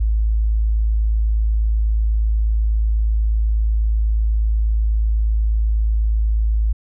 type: tone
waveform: sine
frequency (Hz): 54.1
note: A1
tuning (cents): -29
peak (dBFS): -14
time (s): 0-6.73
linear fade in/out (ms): 10
effects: none